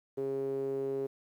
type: tone with band-pass filter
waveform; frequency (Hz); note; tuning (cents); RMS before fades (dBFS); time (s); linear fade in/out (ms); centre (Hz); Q
sawtooth; 135.9; C#3; -34; -34; 0.17-1.07; 10; 400; 6.6
effects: 11-bit